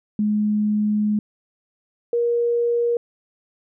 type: tone pair in turn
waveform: sine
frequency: 210.5 / 473.5 Hz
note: G#3 / A#4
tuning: +24 / +27 cents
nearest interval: octave + major second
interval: 1403 cents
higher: second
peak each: -17 / -17 dBFS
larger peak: neither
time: 0.19-1.19 / 2.13-2.97 s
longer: first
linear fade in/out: 2 ms
effects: none